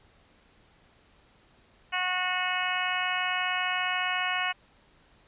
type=harmonic tone; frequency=365.4 Hz; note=F#4; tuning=22 cents flat; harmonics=2 / 3 / 4 / 5 / 6 / 7 / 8; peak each=-34 / -34 / -34 / -34 / -34 / -34 / -34 dBFS; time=1.92-4.53 s; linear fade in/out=20 ms; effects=pink hiss -61 dBFS RMS until 5.27 s + resampled to 8000 Hz